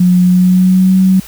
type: tone with pitch glide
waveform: sine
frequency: 180.2 to 188.29 Hz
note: F#3 to F#3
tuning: -45 to +31 cents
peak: -5 dBFS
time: 0-1.2 s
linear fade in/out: 5 ms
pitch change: +76 cents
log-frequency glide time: 0.23-0.97 s
effects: added 50 Hz sine -38 dBFS peak until 1.27 s + white hiss -34 dBFS RMS until 1.27 s